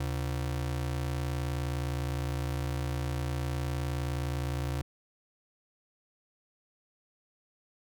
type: ring-modulated tone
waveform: square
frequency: 103.83 Hz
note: G#2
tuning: in tune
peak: -28 dBFS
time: 0-4.82 s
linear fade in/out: 5 ms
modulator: 29.8 Hz
effects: none